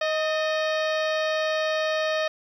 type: harmonic tone with a mistuned harmonic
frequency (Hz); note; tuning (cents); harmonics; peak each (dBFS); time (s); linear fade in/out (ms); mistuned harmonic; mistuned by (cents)
626; D#5; +10; 1 / 2 / 3 / 4 / 5 / 6 / 7 / 8 / 9; -24 / -32 / -31 / -35 / -38 / -37 / -41 / -44 / -44; 0.01-2.28; 5; 3; -55
effects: 10-bit